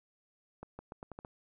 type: accelerating click train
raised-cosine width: 1 ms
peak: -30 dBFS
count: 7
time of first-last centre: 0.63-1.249 s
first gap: 160 ms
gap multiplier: 0.82
effects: none